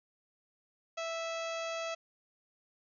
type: harmonic tone with a mistuned harmonic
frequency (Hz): 659.3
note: E5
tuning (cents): 0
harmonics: 1 / 2 / 3 / 4 / 5 / 6 / 7 / 8 / 9 / 10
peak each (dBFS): -37 / -42 / -48 / -44 / -48 / -53 / -53 / -56 / -54 / -52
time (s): 0.97-1.95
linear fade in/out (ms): 10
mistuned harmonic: 4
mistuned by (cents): -21
effects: none